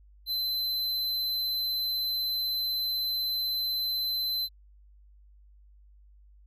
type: tone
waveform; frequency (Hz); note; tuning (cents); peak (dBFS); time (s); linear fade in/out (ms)
square; 4058; B7; +46; -28; 0.26-4.49; 50
effects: added 50 Hz sine -53 dBFS peak until 6.46 s